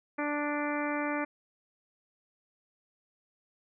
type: harmonic tone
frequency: 293.7 Hz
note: D4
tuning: in tune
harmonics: 1 / 2 / 3 / 4 / 5 / 6 / 7 / 8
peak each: -33 / -36 / -38 / -39 / -40 / -41 / -41 / -42 dBFS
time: 0.18-1.25 s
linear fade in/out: 10 ms
effects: none